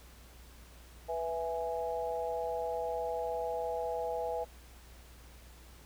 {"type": "chord", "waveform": "sine", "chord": "E major", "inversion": "second", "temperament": "equal", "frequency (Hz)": [493.9, 659.3, 830.6], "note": ["B4", "E5", "G#5"], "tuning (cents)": [0, 0, 0], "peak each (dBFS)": [-36, -37, -38], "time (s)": [1.08, 4.45], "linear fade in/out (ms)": 20, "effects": ["added 60 Hz sine -53 dBFS peak until 5.85 s", "pink hiss -58 dBFS RMS until 5.85 s"]}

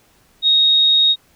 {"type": "tone", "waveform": "sine", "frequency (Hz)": 3750, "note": "A#7", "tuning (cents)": 10, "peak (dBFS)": -10, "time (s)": [0.42, 1.16], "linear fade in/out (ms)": 50, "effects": ["pink hiss -55 dBFS RMS until 1.35 s"]}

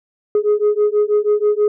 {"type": "beating tone pair", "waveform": "sine", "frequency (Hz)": [415.3, 421.5], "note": ["G#4", "G#4"], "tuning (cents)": [0, 26], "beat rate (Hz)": 6.2, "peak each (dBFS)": -14, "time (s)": [0.35, 1.68], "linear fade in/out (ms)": 2, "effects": ["tanh soft clip ceiling -9 dBFS"]}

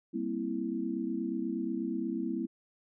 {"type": "chord", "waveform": "sine", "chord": "C dominant seventh", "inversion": "second", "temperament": "equal", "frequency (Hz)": [196, 233.1, 261.6, 329.6], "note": ["G3", "Bb3", "C4", "E4"], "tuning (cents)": [0, 0, 0, 0], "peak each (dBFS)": [-39, -36, -37, -35], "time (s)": [0.13, 2.47], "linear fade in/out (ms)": 20, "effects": []}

